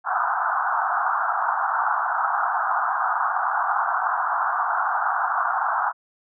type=band-pass noise; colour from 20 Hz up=white; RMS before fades=-23 dBFS; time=0.04-5.93 s; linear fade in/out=50 ms; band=700 to 1500 Hz; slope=96 dB/octave; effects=none